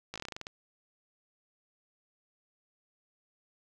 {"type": "slowing click train", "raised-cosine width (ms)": 0.2, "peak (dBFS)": -22, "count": 11, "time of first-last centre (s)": [0.14, 0.469], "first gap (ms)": 17, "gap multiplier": 1.14, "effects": []}